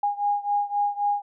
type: beating tone pair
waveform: sine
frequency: 817 / 820.8 Hz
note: G#5 / G#5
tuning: -29 / -21 cents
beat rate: 3.8 Hz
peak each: -24 / -26 dBFS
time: 0.03-1.22 s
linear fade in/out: 5 ms
effects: none